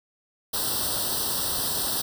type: noise with comb filter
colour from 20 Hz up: white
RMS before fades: -27 dBFS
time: 0.53-2.02 s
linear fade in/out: 10 ms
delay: 0.22 ms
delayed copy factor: +1
effects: none